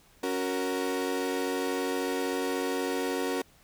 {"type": "chord", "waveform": "35% pulse", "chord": "F# major", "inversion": "second", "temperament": "equal", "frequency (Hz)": [277.2, 370, 466.2], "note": ["C#4", "F#4", "A#4"], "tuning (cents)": [0, 0, 0], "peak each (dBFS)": -31, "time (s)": [0.23, 3.42], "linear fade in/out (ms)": 5, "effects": ["pink hiss -60 dBFS RMS until 3.63 s"]}